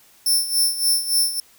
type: tone with tremolo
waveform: 15% pulse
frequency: 5360 Hz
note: E8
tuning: 28 cents sharp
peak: -9 dBFS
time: 0.26-1.4 s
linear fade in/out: 2 ms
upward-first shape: sine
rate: 3.5 Hz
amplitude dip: 75%
effects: white hiss -53 dBFS RMS until 1.58 s